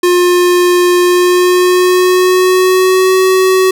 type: tone with pitch glide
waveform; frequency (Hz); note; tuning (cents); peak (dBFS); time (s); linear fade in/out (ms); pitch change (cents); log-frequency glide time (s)
square; 355.8 to 375.4; F4 to F#4; +32 to +25; -7; 0.03-3.71; 5; +93; 1.01-3.16
effects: none